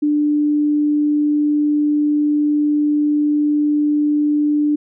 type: tone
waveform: sine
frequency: 296.5 Hz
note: D4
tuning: 17 cents sharp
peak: -13 dBFS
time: 0.02-4.76 s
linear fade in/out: 10 ms
effects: none